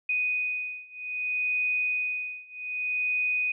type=beating tone pair; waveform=sine; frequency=2489 / 2489.63 Hz; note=D#7 / D#7; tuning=0 / 0 cents; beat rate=0.63 Hz; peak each=-30 / -29 dBFS; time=0.09-3.52 s; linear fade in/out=5 ms; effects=none